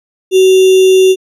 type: tone with sample-and-hold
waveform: sine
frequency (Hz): 376.5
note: F#4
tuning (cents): +30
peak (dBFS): -3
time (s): 0.31-1.16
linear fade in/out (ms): 50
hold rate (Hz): 3150
effects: low-pass 11000 Hz 12 dB/octave